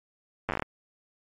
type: slowing click train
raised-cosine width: 0.5 ms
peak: -13 dBFS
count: 9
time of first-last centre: 0.49-0.623 s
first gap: 9 ms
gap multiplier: 1.17
effects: MP3 64 kbps